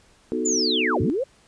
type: chord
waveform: sine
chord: B dominant seventh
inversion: none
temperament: equal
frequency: 246.9 / 311.1 / 370 / 440 Hz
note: B3 / D#4 / F#4 / A4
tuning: 0 / 0 / 0 / 0 cents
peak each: -28 dBFS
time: 0.32-1.1 s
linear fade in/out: 0 ms
type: linear two-way sweep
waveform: sine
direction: down then up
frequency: 7280 to 77.3 to 571 Hz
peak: -21 dBFS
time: 0.45-1.24 s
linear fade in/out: 10 ms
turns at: 1.01 s
effects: pink hiss -57 dBFS RMS until 1.47 s + resampled to 22050 Hz